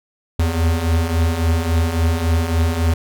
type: beating tone pair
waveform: square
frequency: 79.9 / 83.5 Hz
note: D#2 / E2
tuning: +47 / +23 cents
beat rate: 3.6 Hz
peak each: -22 / -17 dBFS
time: 0.39-2.94 s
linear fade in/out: 5 ms
effects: none